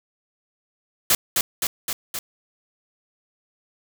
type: noise with echo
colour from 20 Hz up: white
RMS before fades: -17 dBFS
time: 1.1-1.15 s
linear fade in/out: 2 ms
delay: 260 ms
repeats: 4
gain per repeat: -3 dB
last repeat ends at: 2.19 s
effects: none